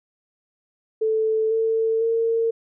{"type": "tone with pitch steps", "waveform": "sine", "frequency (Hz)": [439.5, 447.7, 456.1], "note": ["A4", "A4", "A#4"], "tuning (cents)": [-2, 30, -38], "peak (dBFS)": -18, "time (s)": [1.01, 2.51], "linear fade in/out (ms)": 10, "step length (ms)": 500, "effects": []}